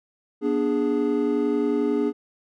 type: chord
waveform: triangle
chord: G# diminished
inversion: first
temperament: equal with one note detuned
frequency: 242.6 / 293.7 / 415.3 Hz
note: B3 / D4 / G#4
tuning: -31 / 0 / 0 cents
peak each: -24 / -22 / -22 dBFS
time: 0.41-2.13 s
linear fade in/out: 50 ms
effects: none